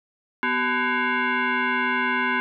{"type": "tone with frequency modulation", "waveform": "sine", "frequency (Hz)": 246.9, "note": "B3", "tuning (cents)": 0, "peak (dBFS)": -20, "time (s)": [0.43, 2.4], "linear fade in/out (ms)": 0, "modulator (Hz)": 628, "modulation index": 3.3, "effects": []}